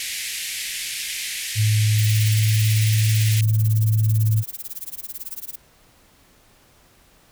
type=band-pass noise; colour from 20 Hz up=pink; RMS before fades=-29 dBFS; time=0-3.41 s; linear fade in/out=2 ms; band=1900 to 13000 Hz; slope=48 dB/octave
type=tone with pitch glide; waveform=sine; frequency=107.5 to 108.94 Hz; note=A2 to A2; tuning=-40 to -17 cents; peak=-15 dBFS; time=1.55-4.44 s; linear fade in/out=50 ms; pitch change=+23 cents; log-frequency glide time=2.05-3.05 s
type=noise with tremolo; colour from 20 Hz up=violet; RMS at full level=-30 dBFS; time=1.98-5.56 s; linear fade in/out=10 ms; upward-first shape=sine; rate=18 Hz; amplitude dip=100%
effects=pink hiss -55 dBFS RMS until 7.31 s